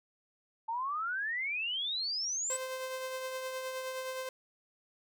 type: exponential sweep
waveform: sine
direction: up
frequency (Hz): 880 to 8050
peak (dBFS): -32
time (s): 0.68-2.57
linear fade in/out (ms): 10
type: tone with tremolo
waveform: sawtooth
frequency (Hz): 519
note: C5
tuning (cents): -14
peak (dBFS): -31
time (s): 2.5-4.29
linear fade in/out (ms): 2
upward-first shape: triangle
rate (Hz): 9.6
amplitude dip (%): 40
effects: none